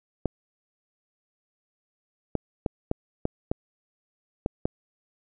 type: clicks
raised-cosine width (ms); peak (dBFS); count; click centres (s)
2; -11; 8; 0.257 / 2.353 / 2.662 / 2.914 / 3.254 / 3.515 / 4.461 / 4.655
effects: none